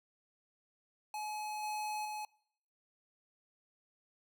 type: tone with level steps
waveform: square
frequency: 849 Hz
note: G#5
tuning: 38 cents sharp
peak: -39 / -37 / -40 dBFS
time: 1.14-2.25 s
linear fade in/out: 2 ms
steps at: 1.63 / 2.05 s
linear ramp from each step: 2 ms
effects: noise-tail reverb RT60 0.7 s tail -24 dB re dry